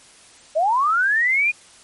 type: linear sweep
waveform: sine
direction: up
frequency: 587.3 to 2474 Hz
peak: -15 dBFS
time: 0.55-1.52 s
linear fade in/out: 20 ms
effects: white hiss -48 dBFS RMS until 1.83 s + MP3 48 kbps